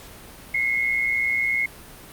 sine tone pair together, 2046 / 2166 Hz, C7 / C#7, -39 / -41 cents, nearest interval minor second, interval 98 cents, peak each -26 / -21 dBFS, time 0.54-1.66 s, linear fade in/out 5 ms, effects pink hiss -43 dBFS RMS until 2.12 s + Opus 48 kbps

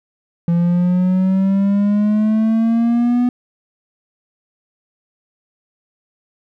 triangle exponential sweep, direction up, 169.4 to 247.3 Hz, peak -10 dBFS, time 0.48-3.29 s, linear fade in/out 2 ms, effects none

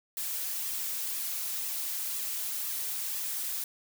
blue noise with flanger, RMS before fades -34 dBFS, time 0.17-3.64 s, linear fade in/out 2 ms, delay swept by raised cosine 1.3 to 4.4 ms, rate 2 Hz, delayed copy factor -0.55, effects none

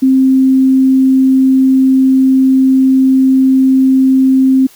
sine tone, 263.6 Hz, C4, 13 cents sharp, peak -5 dBFS, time 0.02-4.67 s, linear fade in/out 10 ms, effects white hiss -42 dBFS RMS until 4.75 s

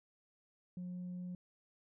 sine tone, 179.6 Hz, F3, 49 cents sharp, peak -39 dBFS, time 0.77-1.35 s, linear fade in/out 2 ms, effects tanh soft clip ceiling -39 dBFS

